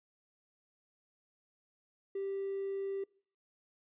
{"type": "tone with hard clipping", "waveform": "triangle", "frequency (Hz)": 392, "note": "G4", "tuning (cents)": 0, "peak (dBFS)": -35, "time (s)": [2.15, 3.04], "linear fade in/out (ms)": 5, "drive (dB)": 4, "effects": ["noise-tail reverb RT60 0.5 s tail -24 dB re dry", "resampled to 8000 Hz"]}